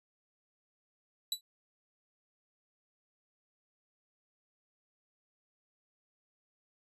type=tone with exponential decay; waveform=sawtooth; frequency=3951 Hz; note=B7; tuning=in tune; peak=-24 dBFS; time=1.32-1.41 s; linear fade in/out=2 ms; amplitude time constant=18 ms; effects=resampled to 32000 Hz